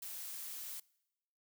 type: noise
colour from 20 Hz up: blue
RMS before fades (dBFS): -45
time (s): 0.02-0.8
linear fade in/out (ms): 5
effects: noise-tail reverb RT60 0.9 s tail -24 dB re dry